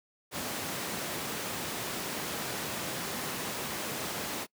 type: high-pass noise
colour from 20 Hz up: pink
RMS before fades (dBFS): -36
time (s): 0.31-4.47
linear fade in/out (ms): 50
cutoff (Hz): 170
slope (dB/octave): 12
effects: noise-tail reverb RT60 0.1 s tail -24 dB re dry